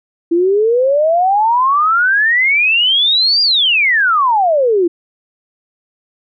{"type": "exponential two-way sweep", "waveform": "sine", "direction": "up then down", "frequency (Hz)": [329.6, 4869, 329.6], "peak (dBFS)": -9, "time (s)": [0.31, 4.88], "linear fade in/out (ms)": 10, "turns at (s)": 3.42, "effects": []}